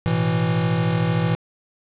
square chord, A suspended second, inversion none, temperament equal, 110 / 123.47 / 164.81 Hz, A2 / B2 / E3, 0 / 0 / 0 cents, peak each -25 / -26 / -21 dBFS, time 0.06-1.35 s, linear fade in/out 0 ms, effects resampled to 8000 Hz + 7-bit

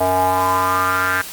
square tone with band-pass filter sweep, 92.5 Hz, F#2, in tune, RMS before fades -17 dBFS, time 0-1.22 s, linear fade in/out 10 ms, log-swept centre 720 to 1600 Hz, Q 5.3, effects white hiss -32 dBFS RMS until 1.32 s + Opus 32 kbps

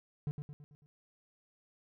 triangle tone with echo, 146.83 Hz, D3, in tune, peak -30 dBFS, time 0.27-0.31 s, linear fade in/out 0 ms, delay 110 ms, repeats 5, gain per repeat -6 dB, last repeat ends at 0.86 s, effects none

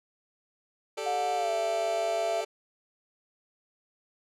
sawtooth chord, G suspended second, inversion none, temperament just, 392 / 441 / 588 Hz, G4 / A4 / D5, 0 / +4 / +2 cents, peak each -34 / -31 / -32 dBFS, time 0.97-2.45 s, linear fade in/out 10 ms
sine tone with pitch glide, 722 to 673.6 Hz, F#5 to E5, -43 to +37 cents, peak -27 dBFS, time 1.06-2.41 s, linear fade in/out 5 ms, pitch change -120 cents, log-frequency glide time 1.35-1.51 s
effects low-pass 9000 Hz 12 dB/octave

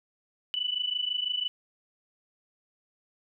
sine tone pair together, 2960 / 2986 Hz, F#7 / F#7, 0 / +15 cents, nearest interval unison, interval 15 cents, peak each -31 / -30 dBFS, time 0.54-1.48 s, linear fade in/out 0 ms, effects none

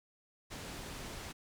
pink low-pass noise, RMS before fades -45 dBFS, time 0.5-1.33 s, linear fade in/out 20 ms, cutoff 9300 Hz, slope 12 dB/octave, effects none

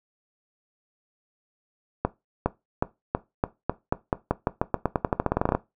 accelerating click train, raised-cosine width 1 ms, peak -7 dBFS, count 25, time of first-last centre 2.05-5.55 s, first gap 410 ms, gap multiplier 0.89, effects noise-tail reverb RT60 0.2 s tail -17 dB re dry

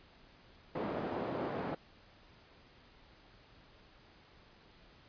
white band-pass noise, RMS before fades -38 dBFS, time 0.75-1.75 s, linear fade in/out 5 ms, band 140 to 640 Hz, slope 12 dB/octave, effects pink hiss -61 dBFS RMS until 5.08 s + resampled to 11025 Hz

